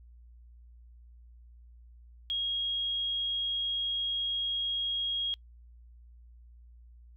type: tone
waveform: sine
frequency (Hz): 3277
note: G#7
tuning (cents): -24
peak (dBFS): -29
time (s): 2.3-5.34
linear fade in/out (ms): 0
effects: noise-tail reverb RT60 0.1 s tail -26 dB re dry + added 59 Hz sine -51 dBFS peak until 7.16 s